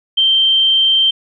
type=tone; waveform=sine; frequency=3136 Hz; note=G7; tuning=in tune; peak=-9 dBFS; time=0.17-1.11 s; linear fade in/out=10 ms; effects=none